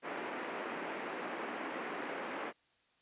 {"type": "band-pass noise", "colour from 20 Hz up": "pink", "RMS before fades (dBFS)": -41, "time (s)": [0.02, 2.53], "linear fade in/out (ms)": 50, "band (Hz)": [260, 2400], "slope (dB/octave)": 24, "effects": ["white hiss -72 dBFS RMS until 3.01 s", "resampled to 8000 Hz"]}